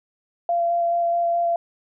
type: tone with vibrato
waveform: sine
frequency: 686 Hz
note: F5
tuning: 31 cents flat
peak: -18 dBFS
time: 0.49-1.56 s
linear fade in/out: 2 ms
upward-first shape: square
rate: 4.7 Hz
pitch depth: 8 cents each way
effects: none